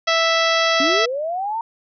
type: harmonic tone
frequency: 659 Hz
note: E5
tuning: 1 cent flat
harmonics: 1 / 2 / 3 / 4 / 5 / 6 / 7 / 8 / 9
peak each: -20 / -21 / -22 / -26 / -24 / -28 / -29 / -28 / -33 dBFS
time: 0.07-1.06 s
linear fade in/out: 10 ms
type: linear sweep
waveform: sine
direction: up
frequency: 260.9 to 932.3 Hz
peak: -21 dBFS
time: 0.8-1.61 s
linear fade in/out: 2 ms
effects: none